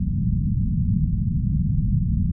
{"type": "low-pass noise", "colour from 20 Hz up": "white", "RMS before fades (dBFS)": -21, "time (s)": [0, 2.32], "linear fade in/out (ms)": 10, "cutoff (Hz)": 200, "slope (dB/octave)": 48, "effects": []}